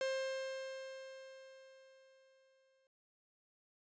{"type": "tone with exponential decay", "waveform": "45% pulse", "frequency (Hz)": 530, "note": "C5", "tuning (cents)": 22, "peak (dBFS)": -34, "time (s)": [0.01, 2.87], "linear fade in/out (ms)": 1, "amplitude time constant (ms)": 620, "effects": ["resampled to 16000 Hz"]}